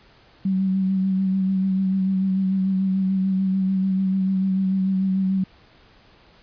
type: tone with vibrato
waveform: sine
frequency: 190.4 Hz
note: F#3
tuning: 50 cents sharp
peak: -18 dBFS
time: 0.45-5.44 s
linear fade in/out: 5 ms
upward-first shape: sine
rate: 6.8 Hz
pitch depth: 25 cents each way
effects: pink hiss -53 dBFS RMS until 6.42 s + resampled to 11025 Hz